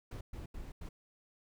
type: noise bursts at uneven times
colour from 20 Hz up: brown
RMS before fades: -44 dBFS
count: 4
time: 0.11-0.21 / 0.33-0.46 / 0.54-0.72 / 0.81-0.89 s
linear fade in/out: 5 ms
effects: none